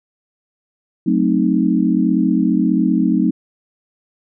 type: chord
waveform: sine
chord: F# diminished seventh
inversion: none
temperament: equal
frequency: 185 / 220 / 261.6 / 311.1 Hz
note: F#3 / A3 / C4 / Eb4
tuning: 0 / 0 / 0 / 0 cents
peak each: -18 dBFS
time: 1.06-3.31 s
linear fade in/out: 10 ms
effects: none